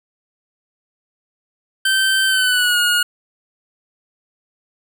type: tone with pitch glide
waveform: 25% pulse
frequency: 1551 to 1438.8 Hz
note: G6 to F#6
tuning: -19 to -49 cents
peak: -10 dBFS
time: 1.85-3.03 s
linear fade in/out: 5 ms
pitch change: -130 cents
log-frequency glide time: 2.27-2.78 s
effects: none